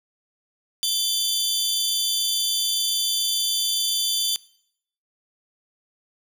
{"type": "tone cluster", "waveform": "sawtooth", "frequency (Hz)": [3101, 3505, 4665], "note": ["G7", "A7", "D8"], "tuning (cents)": [-19, -7, -12], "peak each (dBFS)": [-26, -21, -23], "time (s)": [0.83, 4.36], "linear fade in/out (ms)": 0, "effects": ["noise-tail reverb RT60 0.7 s tail -22 dB re dry"]}